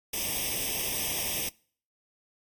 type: noise with comb filter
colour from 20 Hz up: white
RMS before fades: -31 dBFS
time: 0.13-1.49 s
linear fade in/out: 5 ms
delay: 0.35 ms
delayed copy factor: +0.95
effects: noise-tail reverb RT60 0.5 s tail -25 dB re dry + AAC 64 kbps